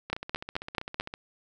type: two click trains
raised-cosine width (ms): 0.3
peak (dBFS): -11 / -21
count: 5 / 17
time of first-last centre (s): 0.13-1 / 0.1-1.139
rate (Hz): 4.6 / 15.4
effects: none